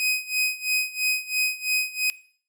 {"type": "tone with tremolo", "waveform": "sawtooth", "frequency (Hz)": 2511, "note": "D#7", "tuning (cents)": 15, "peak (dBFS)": -17, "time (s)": [0, 2.1], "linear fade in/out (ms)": 0, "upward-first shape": "sine", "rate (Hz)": 3, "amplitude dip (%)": 90, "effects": ["noise-tail reverb RT60 0.5 s tail -19 dB re dry"]}